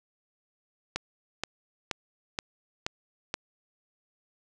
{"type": "click train", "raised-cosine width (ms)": 0.2, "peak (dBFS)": -12, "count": 6, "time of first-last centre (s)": [0.96, 3.341], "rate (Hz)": 2.1, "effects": ["8-bit"]}